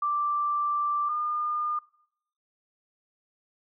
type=tone pair in turn; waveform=sine; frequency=1174.7 / 1211.2 Hz; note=D6 / D#6; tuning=0 / -47 cents; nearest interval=minor second; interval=53 cents; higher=second; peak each=-24 / -26 dBFS; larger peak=first; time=0.02-1.09 / 1.09-1.79 s; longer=first; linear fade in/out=5 ms; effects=noise-tail reverb RT60 0.7 s tail -22 dB re dry